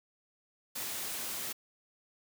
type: high-pass noise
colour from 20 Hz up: white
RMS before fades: -38 dBFS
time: 0.75-1.53 s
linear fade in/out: 10 ms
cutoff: 100 Hz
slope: 12 dB/octave
effects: none